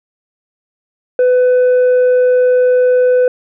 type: tone with tanh clipping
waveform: sine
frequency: 501 Hz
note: B4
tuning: 25 cents sharp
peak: -8 dBFS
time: 1.19-3.28 s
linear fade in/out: 2 ms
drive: 3 dB
effects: none